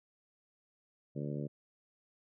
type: harmonic tone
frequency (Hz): 72.6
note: D2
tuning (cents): -19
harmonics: 2 / 3 / 4 / 5 / 6 / 7 / 8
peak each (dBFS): -38 / -42 / -44 / -46 / -48 / -49 / -50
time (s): 1.15-1.48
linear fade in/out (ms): 20
effects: none